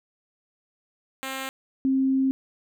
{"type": "tone pair in turn", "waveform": ["5% pulse", "sine"], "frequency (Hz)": [266.1, 266.1], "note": ["C4", "C4"], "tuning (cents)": [29, 29], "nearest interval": "unison", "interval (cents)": 0, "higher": "neither", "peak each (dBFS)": -19, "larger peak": "neither", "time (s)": [[1.23, 1.49], [1.85, 2.31]], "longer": "second", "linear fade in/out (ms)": 0, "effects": []}